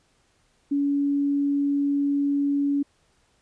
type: tone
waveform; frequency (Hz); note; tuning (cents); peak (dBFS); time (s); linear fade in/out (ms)
sine; 283.3; C#4; +38; -20; 0.71-2.83; 10
effects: pink hiss -65 dBFS RMS until 3.41 s + resampled to 22050 Hz